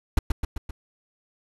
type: noise with echo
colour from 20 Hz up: brown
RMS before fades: -17 dBFS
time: 0.17-0.19 s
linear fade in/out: 5 ms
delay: 130 ms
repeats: 4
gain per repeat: -4 dB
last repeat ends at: 0.71 s
effects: resampled to 32000 Hz